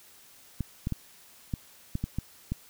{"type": "clicks", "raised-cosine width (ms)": 5, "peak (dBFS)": -17, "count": 8, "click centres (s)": [0.607, 0.871, 0.923, 1.538, 1.954, 2.04, 2.186, 2.52], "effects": ["white hiss -55 dBFS RMS until 2.69 s"]}